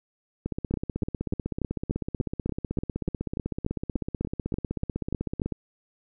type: two click trains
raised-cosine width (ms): 3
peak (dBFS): -16 / -15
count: 82 / 17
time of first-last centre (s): 0.46-5.522 / 0.74-5.418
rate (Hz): 16 / 3.42
effects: none